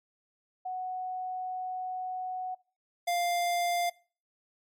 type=tone pair in turn; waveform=sine / square; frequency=740 / 698.5 Hz; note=F#5 / F5; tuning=0 / 0 cents; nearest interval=minor second; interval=100 cents; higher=first; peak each=-32 / -27 dBFS; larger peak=second; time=0.65-2.55 / 3.07-3.9 s; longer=first; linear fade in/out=10 ms; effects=noise-tail reverb RT60 0.4 s tail -23 dB re dry + MP3 64 kbps